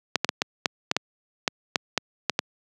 clicks, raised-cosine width 0.2 ms, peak -3 dBFS, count 12, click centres 0.157 / 0.246 / 0.291 / 0.419 / 0.658 / 0.914 / 0.966 / 1.478 / 1.758 / 1.977 / 2.297 / 2.391 s, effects high-pass 150 Hz 12 dB/octave

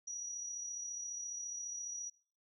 sine tone with amplitude modulation, 5810 Hz, F#8, 32 cents flat, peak -38 dBFS, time 0.07-2.1 s, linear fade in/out 10 ms, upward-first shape sine, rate 34.6 Hz, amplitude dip 35%, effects noise-tail reverb RT60 0.4 s tail -20 dB re dry

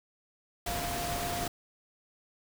sine tone in noise, 698.5 Hz, F5, in tune, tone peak -36 dBFS, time 0.66-1.48 s, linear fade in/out 5 ms, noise pink, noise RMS -35 dBFS, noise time 0.66-1.48 s, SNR -4 dB, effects none

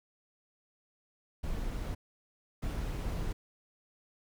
brown noise bursts at uneven times, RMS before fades -35 dBFS, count 2, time 1.43-1.95 / 2.62-3.33 s, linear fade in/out 10 ms, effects none

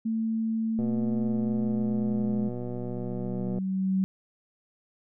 sine tone with pitch glide, 223.4 to 210.9 Hz, A3 to G#3, +27 to +27 cents, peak -25 dBFS, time 0.05-2.49 s, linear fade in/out 10 ms, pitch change -100 cents, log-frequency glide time 1.03-2.35 s
click train, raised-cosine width 2 ms, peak -23 dBFS, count 342, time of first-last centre 0.79-3.585 s, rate 122 Hz
sine tone with exponential growth, 190 Hz, F#3, 46 cents sharp, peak -21 dBFS, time 1.28-4.04 s, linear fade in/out 0 ms, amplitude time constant 600 ms
effects none

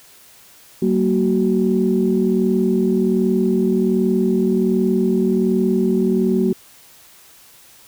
sine tone cluster, 189.9 / 231.2 / 373.7 Hz, F#3 / A#3 / F#4, +45 / -14 / +17 cents, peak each -18 dBFS, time 0.82-6.53 s, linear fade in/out 5 ms, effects tanh soft clip ceiling -5 dBFS + white hiss -47 dBFS RMS until 7.87 s

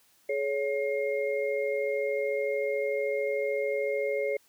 sine tone cluster, 424.5 / 558 / 2133 Hz, G#4 / C#5 / C7, +38 / +11 / +33 cents, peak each -30 / -29 / -36 dBFS, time 0.29-4.37 s, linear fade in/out 5 ms, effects white hiss -64 dBFS RMS until 4.48 s + high-pass 60 Hz 12 dB/octave

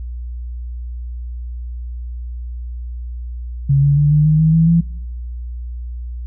sine tone with pitch steps, 138.59 / 142.4 / 146.32 / 150.35 / 154.49 / 158.74 / 163.11 / 167.6 Hz, C#3 / C#3 / D3 / D3 / D#3 / D#3 / E3 / E3, 0 / +47 / -6 / +41 / -12 / +35 / -18 / +29 cents, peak -9 dBFS, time 3.69-4.81 s, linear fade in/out 10 ms, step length 140 ms, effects noise-tail reverb RT60 0.8 s tail -23 dB re dry + added 60 Hz sine -24 dBFS peak until 6.26 s

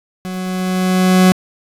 40% pulse tone with level ramp, 184.9 Hz, F#3, 1 cent flat, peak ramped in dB -22 to -5 dBFS, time 0.25-1.32 s, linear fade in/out 0 ms, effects resampled to 32000 Hz + 7-bit

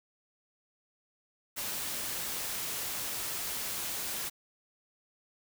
white noise, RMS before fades -36 dBFS, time 1.56-4.3 s, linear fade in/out 20 ms, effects none

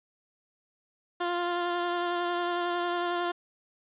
15% pulse tone with vibrato, 349.6 Hz, F4, 2 cents sharp, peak -21 dBFS, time 1.2-3.32 s, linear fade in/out 10 ms, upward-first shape sine, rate 11 Hz, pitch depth 15 cents each way, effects resampled to 8000 Hz + 10-bit

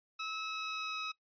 15% pulse tone with pitch glide, 1295 to 1277.9 Hz, E6 to D#6, -31 to +46 cents, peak -30 dBFS, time 0.19-1.12 s, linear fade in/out 10 ms, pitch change -23 cents, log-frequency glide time 0.43-0.99 s, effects noise-tail reverb RT60 0.1 s tail -19 dB re dry + resampled to 11025 Hz

